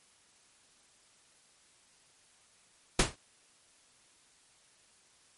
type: noise with exponential decay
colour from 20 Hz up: pink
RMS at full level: -19 dBFS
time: 2.99-3.16 s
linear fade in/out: 5 ms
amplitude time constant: 35 ms
effects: white hiss -64 dBFS RMS until 5.37 s + MP3 48 kbps